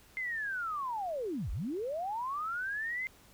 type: linear two-way sweep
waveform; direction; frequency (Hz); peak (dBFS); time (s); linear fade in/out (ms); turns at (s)
sine; down then up; 2100 to 36.71 to 2100; -33; 0.17-3.07; 0; 1.51
effects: pink hiss -60 dBFS RMS until 3.33 s